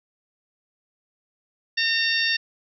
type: harmonic tone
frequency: 913 Hz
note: A#5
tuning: 36 cents flat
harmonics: 2 / 3 / 4 / 5 / 6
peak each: -24 / -26 / -27 / -28 / -29 dBFS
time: 1.77-2.37 s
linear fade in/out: 10 ms
effects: none